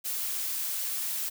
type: noise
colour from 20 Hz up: blue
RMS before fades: -32 dBFS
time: 0.04-1.3 s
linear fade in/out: 20 ms
effects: none